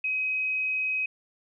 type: tone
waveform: sine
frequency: 2531 Hz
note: D#7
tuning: 29 cents sharp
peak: -25 dBFS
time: 0.04-1.06 s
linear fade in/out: 5 ms
effects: none